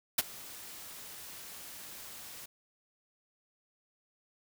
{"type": "noise with ADSR envelope", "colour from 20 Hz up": "white", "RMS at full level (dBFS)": -25, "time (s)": [0.18, 2.46], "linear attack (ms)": 7, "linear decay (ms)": 28, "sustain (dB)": -22, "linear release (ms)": 6, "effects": []}